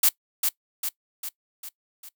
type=noise with echo; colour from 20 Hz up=blue; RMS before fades=-18 dBFS; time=0.03-0.09 s; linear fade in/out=5 ms; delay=400 ms; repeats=5; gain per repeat=-5 dB; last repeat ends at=2.09 s; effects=noise-tail reverb RT60 0.1 s tail -20 dB re dry